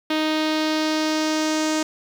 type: tone with low-pass filter sweep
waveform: sawtooth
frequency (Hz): 311.1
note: D#4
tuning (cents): 0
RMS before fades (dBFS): -22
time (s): 0.1-1.83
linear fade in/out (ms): 5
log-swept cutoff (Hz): 3700 to 6800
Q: 2.3
effects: 7-bit